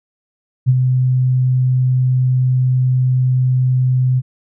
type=tone with ADSR envelope; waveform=sine; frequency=127.9 Hz; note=C3; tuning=39 cents flat; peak=-6 dBFS; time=0.66-4.22 s; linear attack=31 ms; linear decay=39 ms; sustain=-5 dB; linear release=39 ms; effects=none